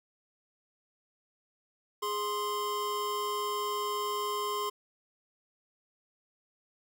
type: tone pair together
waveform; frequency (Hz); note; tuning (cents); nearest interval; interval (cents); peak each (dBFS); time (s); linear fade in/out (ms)
square; 415.3 / 1046.5; G#4 / C6; 0 / 0; octave + major third; 1600; -36 / -33; 2.02-4.7; 10
effects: none